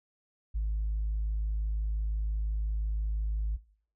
sine tone, 52.9 Hz, G#1, 33 cents sharp, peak -26 dBFS, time 0.54-3.57 s, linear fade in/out 20 ms, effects noise-tail reverb RT60 0.5 s tail -20 dB re dry + tanh soft clip ceiling -25 dBFS

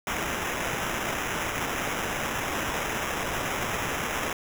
blue noise with sample-and-hold, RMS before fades -30 dBFS, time 0.07-4.33 s, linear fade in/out 2 ms, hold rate 4410 Hz, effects none

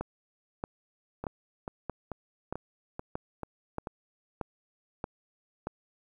two click trains, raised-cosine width 1 ms, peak -22 / -19 dBFS, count 7 / 10, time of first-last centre 1.24-3.872 / 0.01-5.67 s, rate 2.28 / 1.59 Hz, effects 10-bit

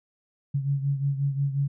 sine beating tone pair, 138.59 / 144.19 Hz, C#3 / D3, 0 / -31 cents, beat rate 5.6 Hz, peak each -24 / -30 dBFS, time 0.54-1.68 s, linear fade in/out 10 ms, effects none

